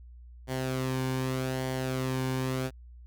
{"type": "tone with flanger", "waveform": "sawtooth", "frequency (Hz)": 130, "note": "C3", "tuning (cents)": -11, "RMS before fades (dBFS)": -31, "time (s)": [0.47, 2.71], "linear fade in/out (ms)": 50, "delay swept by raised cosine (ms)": [0.77, 1.56], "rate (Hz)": 0.83, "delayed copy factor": -0.5, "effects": ["added 60 Hz sine -46 dBFS peak until 3.06 s"]}